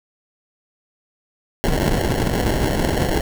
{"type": "noise with sample-and-hold", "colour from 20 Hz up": "pink", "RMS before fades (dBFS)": -19, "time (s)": [1.64, 3.21], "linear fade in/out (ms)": 0, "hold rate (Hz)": 1225, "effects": []}